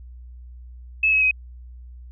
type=tone with pitch steps; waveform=sine; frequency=2598 / 2562 / 2527 Hz; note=E7 / E7 / D#7; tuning=-26 / -50 / +26 cents; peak=-15 dBFS; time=1.03-1.312 s; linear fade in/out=5 ms; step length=94 ms; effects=added 61 Hz sine -38 dBFS peak until 2.11 s